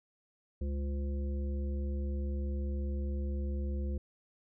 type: harmonic tone with a mistuned harmonic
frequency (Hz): 69.6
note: C#2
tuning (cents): +8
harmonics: 1 / 3 / 5 / 7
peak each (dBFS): -32 / -42 / -46 / -49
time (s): 0.61-3.98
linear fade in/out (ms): 5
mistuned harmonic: 7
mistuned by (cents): +83
effects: none